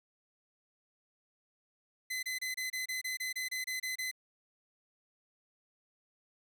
sawtooth tone bursts, 2031 Hz, B6, 48 cents sharp, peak -31 dBFS, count 13, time 2.1-4.114 s, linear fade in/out 10 ms, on 130 ms, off 27 ms, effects none

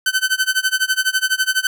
sawtooth tone with tremolo, 1526 Hz, G6, 47 cents flat, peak -9 dBFS, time 0.06-1.67 s, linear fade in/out 2 ms, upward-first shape sine, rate 12 Hz, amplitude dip 95%, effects none

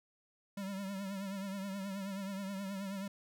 square tone with vibrato, 195.7 Hz, G3, 3 cents flat, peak -39 dBFS, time 0.57-3.08 s, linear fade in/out 5 ms, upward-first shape triangle, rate 9.4 Hz, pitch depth 71 cents each way, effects none

